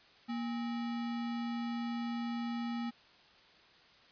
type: tone with sample-and-hold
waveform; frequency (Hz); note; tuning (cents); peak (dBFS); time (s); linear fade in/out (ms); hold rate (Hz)
sine; 235.7; A#3; +19; -34; 0.28-2.91; 20; 1050
effects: white hiss -61 dBFS RMS until 4.11 s + resampled to 11025 Hz